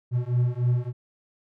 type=beating tone pair; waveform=triangle; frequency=121 / 124.4 Hz; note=B2 / B2; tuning=-35 / +13 cents; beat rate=3.4 Hz; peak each=-22 dBFS; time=0.11-0.93 s; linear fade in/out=50 ms; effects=none